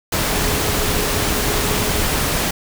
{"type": "tone in noise", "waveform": "sine", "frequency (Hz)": 420, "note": "G#4", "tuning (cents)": 19, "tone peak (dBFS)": -28, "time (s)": [0.32, 2.04], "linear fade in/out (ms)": 5, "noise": "pink", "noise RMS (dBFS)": -19, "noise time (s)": [0.12, 2.51], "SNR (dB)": -12, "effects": []}